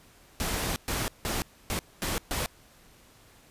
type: noise bursts at uneven times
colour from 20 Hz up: pink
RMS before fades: -30 dBFS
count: 6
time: 0.4-0.76 / 0.88-1.08 / 1.25-1.42 / 1.7-1.79 / 2.02-2.18 / 2.31-2.46 s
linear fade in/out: 0 ms
effects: pink hiss -57 dBFS RMS until 3.5 s + resampled to 32000 Hz